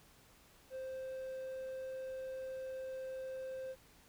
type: tone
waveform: triangle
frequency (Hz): 523.3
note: C5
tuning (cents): 0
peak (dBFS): -39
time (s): 0.7-3.76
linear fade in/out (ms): 50
effects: pink hiss -64 dBFS RMS until 4.08 s